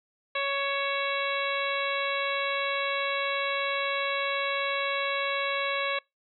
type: harmonic tone with a mistuned harmonic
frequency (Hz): 557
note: C#5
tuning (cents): +8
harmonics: 1 / 2 / 3 / 4 / 5 / 6 / 7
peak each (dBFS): -32 / -32 / -35 / -33 / -36 / -39 / -37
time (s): 0.35-5.99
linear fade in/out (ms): 5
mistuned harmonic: 5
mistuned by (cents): -51
effects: noise-tail reverb RT60 0.2 s tail -25 dB re dry

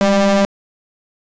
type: ring-modulated tone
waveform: 40% pulse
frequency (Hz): 196.4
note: G3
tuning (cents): +4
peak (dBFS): -7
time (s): 0.01-0.45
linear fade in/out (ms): 0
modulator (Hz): 399
effects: resampled to 16000 Hz + 7-bit

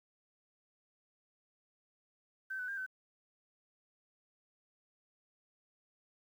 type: tone with pitch steps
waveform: sine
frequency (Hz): 1543 / 1496 / 1599 / 1523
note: G6 / F#6 / G6 / F#6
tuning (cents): -28 / +19 / +34 / +50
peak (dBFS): -37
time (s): 2.5-2.864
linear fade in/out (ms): 10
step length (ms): 91
effects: 11-bit

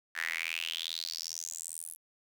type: tone with high-pass filter sweep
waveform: square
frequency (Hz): 41.2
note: E1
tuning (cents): 0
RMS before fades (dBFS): -38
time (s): 0.14-1.97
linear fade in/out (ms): 50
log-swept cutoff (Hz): 1700 to 11000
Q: 6.5
effects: 10-bit

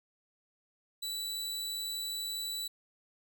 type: tone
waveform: sawtooth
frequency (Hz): 3951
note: B7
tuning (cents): 0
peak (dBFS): -32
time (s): 1.02-2.68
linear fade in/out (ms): 10
effects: none

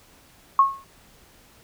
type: tone with exponential decay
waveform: sine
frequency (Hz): 1091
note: C#6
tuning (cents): -28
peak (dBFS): -9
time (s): 0.59-0.84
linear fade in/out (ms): 2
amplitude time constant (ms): 53
effects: pink hiss -54 dBFS RMS until 1.63 s

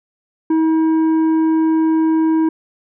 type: tone with tanh clipping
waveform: sine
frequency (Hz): 319.9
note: D#4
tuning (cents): +48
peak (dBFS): -13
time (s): 0.5-2.49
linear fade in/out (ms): 5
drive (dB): 7
effects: none

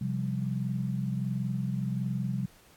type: chord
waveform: sine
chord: C suspended fourth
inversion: none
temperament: equal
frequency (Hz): 130.81 / 174.61 / 196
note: C3 / F3 / G3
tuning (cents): 0 / 0 / 0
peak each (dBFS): -31 / -35 / -33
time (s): 0.01-2.46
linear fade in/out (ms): 5
effects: pink hiss -59 dBFS RMS until 2.76 s + AAC 64 kbps

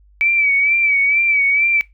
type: tone with vibrato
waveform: sine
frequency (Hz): 2295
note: D7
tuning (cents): -40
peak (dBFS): -12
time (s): 0.21-1.81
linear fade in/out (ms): 0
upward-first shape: sine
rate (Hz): 2.2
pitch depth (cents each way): 56
effects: noise-tail reverb RT60 0.2 s tail -21 dB re dry + added 50 Hz sine -47 dBFS peak until 1.93 s

